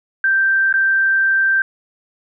sine tone with dropouts, 1568 Hz, G6, in tune, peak -12 dBFS, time 0.24-1.62 s, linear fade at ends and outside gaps 2 ms, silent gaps 0.727-0.739 s, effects none

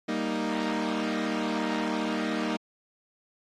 sawtooth chord, Eb major, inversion first, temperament equal, 196 / 233.1 / 311.1 Hz, G3 / Bb3 / Eb4, 0 / 0 / 0 cents, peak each -30 / -27 / -27 dBFS, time 0.08-2.57 s, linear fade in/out 10 ms, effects low-pass 5000 Hz 12 dB/octave + AAC 48 kbps

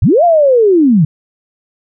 sine linear two-way sweep, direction up then down, 61.6 to 712 to 140.6 Hz, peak -5 dBFS, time 0.02-1.05 s, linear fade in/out 5 ms, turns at 0.24 s, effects none

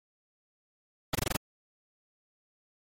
pink noise bursts, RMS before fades -28 dBFS, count 6, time 1.13-1.367 s, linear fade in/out 5 ms, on 22 ms, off 21 ms, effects MP3 64 kbps

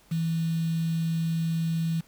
sine tone with quantisation, 164 Hz, E3, 9 cents flat, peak -24 dBFS, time 0.11-2.01 s, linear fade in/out 10 ms, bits 7, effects pink hiss -59 dBFS RMS until 2.07 s

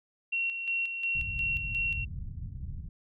sine tone with tremolo, 2733 Hz, F7, 38 cents flat, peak -27 dBFS, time 0.32-2.05 s, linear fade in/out 10 ms, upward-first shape square, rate 2.8 Hz, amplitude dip 50%
white low-pass noise, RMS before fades -38 dBFS, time 1.15-2.89 s, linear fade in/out 5 ms, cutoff 120 Hz, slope 24 dB/octave
effects none

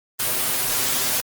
white noise with comb filter, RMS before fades -22 dBFS, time 0.19-1.21 s, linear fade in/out 10 ms, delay 8 ms, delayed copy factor +1, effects Opus 24 kbps

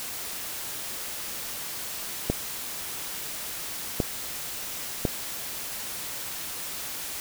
clicks, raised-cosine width 2 ms, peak -9 dBFS, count 3, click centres 2.3 / 4.002 / 5.052 s, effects white hiss -35 dBFS RMS until 7.2 s

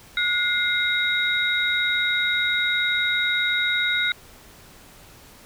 sine tone cluster, 1446 / 2105 / 3787 Hz, F#6 / C7 / A#7, -40 / +10 / +27 cents, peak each -24 dBFS, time 0.17-4.12 s, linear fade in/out 2 ms, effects pink hiss -48 dBFS RMS until 5.45 s

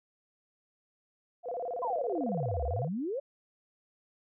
sine tone with vibrato, 587.3 Hz, D5, in tune, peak -33 dBFS, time 1.43-2.89 s, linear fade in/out 50 ms, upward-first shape square, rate 18 Hz, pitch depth 290 cents each way
sine exponential two-way sweep, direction down then up, 1063 to 64.8 to 589 Hz, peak -31 dBFS, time 1.82-3.2 s, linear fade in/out 10 ms, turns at 2.65 s
effects none

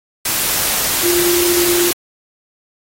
sine tone in noise, 349.2 Hz, F4, in tune, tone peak -16 dBFS, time 1.04-1.91 s, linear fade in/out 5 ms, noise white, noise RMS -17 dBFS, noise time 0.25-1.93 s, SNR -2 dB, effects AAC 48 kbps

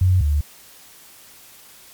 sine tone pair in turn, 91.9 / 73.58 Hz, F#2 / D2, -11 / +4 cents, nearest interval major third, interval 385 cents, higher first, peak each -12 / -15 dBFS, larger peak first, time 0.01-0.21 / 0.21-0.41 s, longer neither, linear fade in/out 5 ms, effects white hiss -46 dBFS RMS until 1.93 s + MP3 96 kbps

